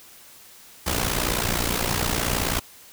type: noise with amplitude modulation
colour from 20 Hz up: pink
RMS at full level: -21 dBFS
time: 0.86-2.6 s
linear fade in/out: 10 ms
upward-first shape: sine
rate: 59.2 Hz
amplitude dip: 75%
effects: white hiss -48 dBFS RMS until 2.92 s